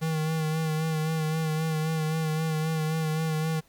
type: tone with vibrato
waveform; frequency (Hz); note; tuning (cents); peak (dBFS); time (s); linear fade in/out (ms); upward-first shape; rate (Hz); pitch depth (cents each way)
square; 158.1; D#3; +28; -26; 0.01-3.61; 20; sine; 3.8; 32
effects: pink hiss -62 dBFS RMS until 3.68 s